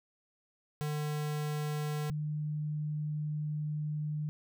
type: tone pair in turn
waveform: square / sine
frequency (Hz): 150 / 150.96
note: D3 / D3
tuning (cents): +37 / +48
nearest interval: unison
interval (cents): 11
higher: second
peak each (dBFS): -33 / -32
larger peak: second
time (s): 0.81-2.1 / 2.1-4.29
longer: second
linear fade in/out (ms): 0
effects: none